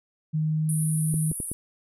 sine tone with pitch glide, 155.56 to 156.55 Hz, D#3 to D#3, 0 to +11 cents, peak -22 dBFS, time 0.33-1.33 s, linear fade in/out 20 ms, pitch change +11 cents, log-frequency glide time 0.47-0.88 s
pink band-pass noise, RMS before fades -34 dBFS, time 0.69-1.53 s, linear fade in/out 0 ms, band 9500 to 11000 Hz, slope 96 dB/octave
clicks, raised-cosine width 3 ms, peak -20 dBFS, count 4, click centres 1.141 / 1.315 / 1.402 / 1.516 s
effects none

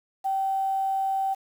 sine tone with quantisation, 775 Hz, G5, 20 cents flat, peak -23 dBFS, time 0.24-1.35 s, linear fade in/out 20 ms, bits 8, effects none

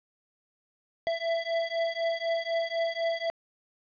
square beating tone pair, 664 / 668 Hz, E5 / E5, +12 / +23 cents, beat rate 4 Hz, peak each -31 dBFS, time 1.07-3.3 s, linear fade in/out 0 ms, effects resampled to 11025 Hz + 10-bit

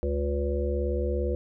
harmonic tone with a mistuned harmonic, 71.5 Hz, D2, 46 cents flat, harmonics 1 / 3 / 5 / 7 / 8, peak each -27 / -37 / -32 / -31 / -37 dBFS, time 0.03-1.35 s, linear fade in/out 0 ms, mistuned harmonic 7, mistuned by -21 cents, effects none

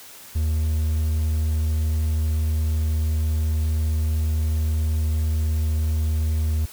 triangle tone, 78.1 Hz, D#2, 7 cents sharp, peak -17 dBFS, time 0.35-6.66 s, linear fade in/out 10 ms, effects white hiss -43 dBFS RMS until 6.72 s

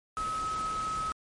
sine tone in noise, 1283 Hz, E6, 47 cents flat, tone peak -30 dBFS, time 0.17-1.12 s, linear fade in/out 0 ms, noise pink, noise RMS -42 dBFS, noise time 0.17-1.12 s, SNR +9 dB, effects MP3 48 kbps

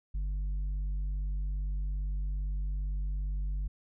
triangle tone with tanh clipping, 48.79 Hz, G1, 7 cents flat, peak -31 dBFS, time 0.14-3.68 s, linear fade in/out 10 ms, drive 9 dB, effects none

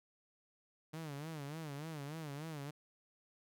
sawtooth tone with vibrato, 150.9 Hz, D3, 47 cents sharp, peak -39 dBFS, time 0.93-2.71 s, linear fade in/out 10 ms, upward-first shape sine, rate 3.4 Hz, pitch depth 140 cents each way, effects none

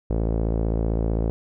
sawtooth tone with low-pass filter, 55.6 Hz, A1, 19 cents sharp, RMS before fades -23 dBFS, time 0.1-1.3 s, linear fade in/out 0 ms, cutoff 510 Hz, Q 1.6, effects none

